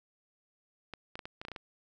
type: clicks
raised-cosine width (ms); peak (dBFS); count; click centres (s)
0.3; -25; 9; 0.937 / 1.155 / 1.192 / 1.255 / 1.415 / 1.451 / 1.484 / 1.517 / 1.562
effects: none